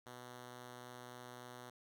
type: tone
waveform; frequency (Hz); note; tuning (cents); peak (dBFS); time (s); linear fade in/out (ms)
5% pulse; 123.47; B2; 0; -39; 0.06-1.7; 5
effects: none